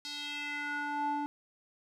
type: tone with band-pass filter sweep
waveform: square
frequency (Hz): 291.5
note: D4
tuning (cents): -13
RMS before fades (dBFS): -36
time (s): 0.05-1.26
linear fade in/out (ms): 0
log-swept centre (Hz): 4600 to 640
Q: 3
effects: none